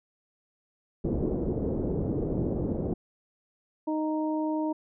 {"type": "low-pass noise", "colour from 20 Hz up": "white", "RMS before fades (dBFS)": -29, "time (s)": [1.04, 2.94], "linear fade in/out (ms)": 10, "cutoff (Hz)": 430, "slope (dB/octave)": 24}
{"type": "harmonic tone", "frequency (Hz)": 310.3, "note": "D#4", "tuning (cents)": -5, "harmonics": [1, 2, 3], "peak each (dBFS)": [-27, -34, -35], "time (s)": [3.87, 4.73], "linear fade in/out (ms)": 10}
{"effects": []}